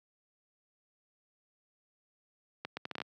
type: accelerating click train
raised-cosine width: 0.3 ms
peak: -21 dBFS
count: 8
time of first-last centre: 2.65-3.017 s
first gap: 120 ms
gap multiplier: 0.7
effects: high-pass 150 Hz 12 dB/octave